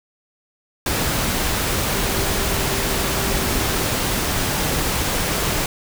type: tone in noise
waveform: sine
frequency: 392 Hz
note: G4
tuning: in tune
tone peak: -31 dBFS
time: 1.95-3.85 s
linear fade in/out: 2 ms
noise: pink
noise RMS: -21 dBFS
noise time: 0.86-5.66 s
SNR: -13 dB
effects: none